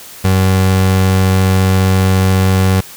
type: tone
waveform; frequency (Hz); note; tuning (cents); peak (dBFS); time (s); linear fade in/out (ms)
30% pulse; 94.5; F#2; +37; -6; 0.24-2.81; 10
effects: white hiss -34 dBFS RMS until 2.96 s